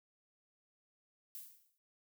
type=noise with exponential decay; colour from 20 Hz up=violet; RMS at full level=-45 dBFS; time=1.35-1.78 s; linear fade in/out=0 ms; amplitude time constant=93 ms; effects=none